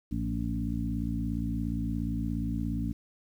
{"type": "harmonic tone with a mistuned harmonic", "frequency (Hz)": 57.1, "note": "A#1", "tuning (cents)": -35, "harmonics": [1, 2, 3, 4, 5], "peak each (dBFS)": [-34, -36, -36, -34, -36], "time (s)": [0.11, 2.93], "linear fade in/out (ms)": 10, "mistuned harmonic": 2, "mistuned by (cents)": -49, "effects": ["10-bit"]}